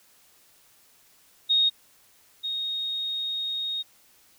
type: tone pair in turn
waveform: sine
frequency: 3729 / 3729 Hz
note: A#7 / A#7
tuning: 0 / 0 cents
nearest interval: unison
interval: 0 cents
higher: neither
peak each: -18 / -27 dBFS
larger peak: first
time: 1.49-1.7 / 2.43-3.83 s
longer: second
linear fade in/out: 20 ms
effects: white hiss -59 dBFS RMS until 4.38 s